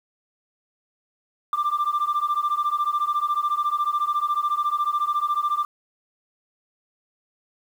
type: beating tone pair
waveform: sine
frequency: 1179 / 1193 Hz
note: D6 / D6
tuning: +6 / +27 cents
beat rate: 14 Hz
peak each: -22 dBFS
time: 1.53-5.65 s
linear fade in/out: 2 ms
effects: tanh soft clip ceiling -17 dBFS + 8-bit